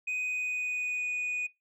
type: tone with pitch glide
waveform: sine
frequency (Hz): 2499 to 2475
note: D#7 to D#7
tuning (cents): +7 to -10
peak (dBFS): -27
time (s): 0.07-1.47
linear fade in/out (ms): 10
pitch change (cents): -17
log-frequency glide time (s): 0.25-1.03
effects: noise-tail reverb RT60 0.2 s tail -24 dB re dry + tanh soft clip ceiling -29 dBFS